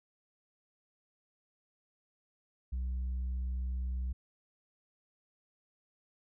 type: tone with tanh clipping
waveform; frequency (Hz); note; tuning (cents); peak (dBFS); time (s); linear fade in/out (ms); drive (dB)
sine; 63; B1; +35; -33; 2.72-4.13; 10; 2
effects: none

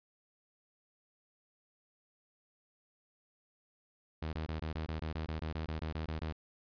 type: tone bursts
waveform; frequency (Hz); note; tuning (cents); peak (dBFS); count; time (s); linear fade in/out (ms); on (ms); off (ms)
sawtooth; 79; D#2; +27; -32; 16; 4.22-6.325; 5; 110; 23
effects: resampled to 11025 Hz

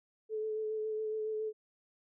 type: tone with vibrato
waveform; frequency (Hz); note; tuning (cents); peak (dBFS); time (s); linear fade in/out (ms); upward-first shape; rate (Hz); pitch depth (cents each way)
sine; 433.4; A4; -26; -33; 0.29-1.53; 50; sine; 7.2; 18
effects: none

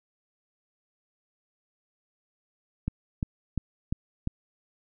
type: click train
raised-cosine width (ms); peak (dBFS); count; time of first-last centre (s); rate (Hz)
5; -15; 5; 2.88-4.274; 2.87
effects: none

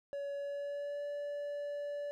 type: tone with pitch glide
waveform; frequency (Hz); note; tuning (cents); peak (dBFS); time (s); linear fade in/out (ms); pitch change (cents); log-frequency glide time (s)
triangle; 565 to 578.5; C#5 to D5; +33 to -26; -35; 0.13-2.11; 0; +41; 0.34-1.05
effects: none

